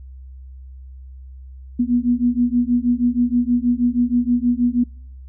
sine beating tone pair, 239.8 / 246.1 Hz, A#3 / B3, +49 / -6 cents, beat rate 6.3 Hz, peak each -18 dBFS, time 1.79-4.84 s, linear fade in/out 10 ms, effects noise-tail reverb RT60 0.6 s tail -26 dB re dry + added 65 Hz sine -35 dBFS peak until 5.28 s

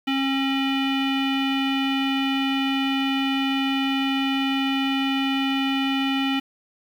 square tone with low-pass filter, 270.6 Hz, C#4, 42 cents flat, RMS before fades -23 dBFS, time 0.07-6.4 s, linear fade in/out 10 ms, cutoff 2900 Hz, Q 5, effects 8-bit

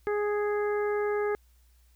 harmonic tone, 415.3 Hz, G#4, in tune, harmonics 1 / 2 / 3 / 4 / 5, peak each -26 / -37 / -38 / -39 / -43 dBFS, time 0.07-1.35 s, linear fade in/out 0 ms, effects added 60 Hz sine -58 dBFS peak until 1.95 s + white hiss -69 dBFS RMS until 1.95 s

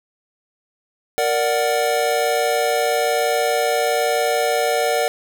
square chord, Bb augmented, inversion none, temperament equal, 466.2 / 587.3 / 740 Hz, Bb4 / D5 / F#5, 0 / 0 / 0 cents, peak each -22 dBFS, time 1.18-5.08 s, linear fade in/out 0 ms, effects none

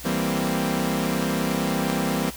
sawtooth chord, C dominant seventh, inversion first, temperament equal, 164.81 / 196 / 233.1 / 261.6 Hz, E3 / G3 / Bb3 / C4, 0 / 0 / 0 / 0 cents, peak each -24 dBFS, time 0.04-2.31 s, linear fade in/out 20 ms, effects added 60 Hz sine -42 dBFS peak until 2.36 s + white hiss -40 dBFS RMS until 2.36 s

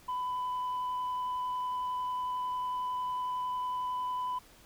sine tone with vibrato, 1000 Hz, B5, 21 cents sharp, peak -29 dBFS, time 0.08-4.39 s, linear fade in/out 10 ms, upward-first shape triangle, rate 11 Hz, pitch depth 9 cents each way, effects tanh soft clip ceiling -30 dBFS + pink hiss -58 dBFS RMS until 4.65 s

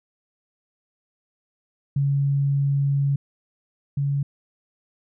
sine tone pair in turn, 140 / 140.72 Hz, C#3 / C#3, +18 / +26 cents, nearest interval unison, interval 8 cents, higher second, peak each -18 / -20 dBFS, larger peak first, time 1.96-3.16 / 3.97-4.23 s, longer first, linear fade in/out 5 ms, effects none

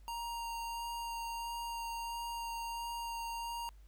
square tone with vibrato, 932.3 Hz, A#5, in tune, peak -39 dBFS, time 0.08-3.69 s, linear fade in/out 0 ms, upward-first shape sine, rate 1.5 Hz, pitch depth 10 cents each way, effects added 50 Hz sine -54 dBFS peak until 3.87 s + pink hiss -72 dBFS RMS until 3.87 s

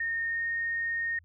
sine tone with pitch glide, 1836 to 1847.7 Hz, A#6 to A#6, -27 to -16 cents, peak -28 dBFS, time 0-1.19 s, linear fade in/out 5 ms, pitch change +11 cents, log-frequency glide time 0.25-0.45 s, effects added 84 Hz sine -56 dBFS peak until 1.24 s

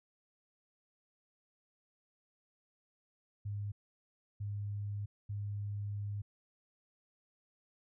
sine tone bursts at uneven times, 102.3 Hz, G#2, 26 cents flat, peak -36 dBFS, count 3, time 3.45-3.72 / 4.4-5.06 / 5.29-6.22 s, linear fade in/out 10 ms, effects none

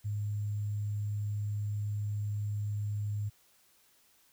sine tone with sample-and-hold, 103.83 Hz, G#2, in tune, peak -31 dBFS, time 0.04-3.3 s, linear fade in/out 20 ms, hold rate 7350 Hz, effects white hiss -66 dBFS RMS until 4.32 s

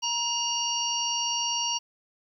harmonic tone with a mistuned harmonic, 946 Hz, A#5, 25 cents sharp, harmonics 1 / 3 / 5 / 6, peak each -32 / -30 / -33 / -30 dBFS, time 0.02-1.79 s, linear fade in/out 20 ms, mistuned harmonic 5, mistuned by -65 cents, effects 10-bit

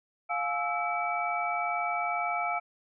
sine tone cluster, 704 / 846 / 1314 / 2294 Hz, F5 / G#5 / E6 / D7, +14 / +32 / -6 / -41 cents, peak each -31 / -36 / -33 / -34 dBFS, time 0.29-2.6 s, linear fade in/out 20 ms, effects none

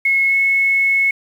sine tone with pitch glide, 2178 to 2192 Hz, C#7 to C#7, -31 to -20 cents, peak -12 dBFS, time 0.05-1.11 s, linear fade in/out 5 ms, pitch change +11 cents, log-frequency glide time 0.27-0.34 s, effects 7-bit

